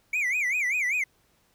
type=tone with vibrato; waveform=triangle; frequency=2217 Hz; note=C#7; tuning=in tune; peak=-22 dBFS; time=0.13-1.04 s; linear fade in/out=5 ms; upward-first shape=sine; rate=5.1 Hz; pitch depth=220 cents each way; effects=pink hiss -66 dBFS RMS until 1.54 s